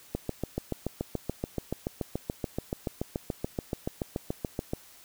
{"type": "click train", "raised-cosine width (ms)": 2, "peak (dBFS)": -16, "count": 33, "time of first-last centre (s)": [0.15, 4.735], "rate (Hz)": 6.98, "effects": ["white hiss -54 dBFS RMS until 5.04 s"]}